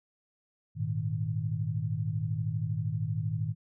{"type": "chord", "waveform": "sine", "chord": "Ab suspended second", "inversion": "none", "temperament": "equal", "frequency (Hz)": [103.83, 116.54, 155.56], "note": ["Ab2", "Bb2", "Eb3"], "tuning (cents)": [0, 0, 0], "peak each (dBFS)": -33, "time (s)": [0.75, 3.55], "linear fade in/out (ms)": 50, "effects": []}